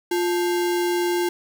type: tone with sample-and-hold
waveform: sine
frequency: 351.1 Hz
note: F4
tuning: 9 cents sharp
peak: -19 dBFS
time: 0.11-1.29 s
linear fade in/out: 5 ms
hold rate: 1225 Hz
effects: none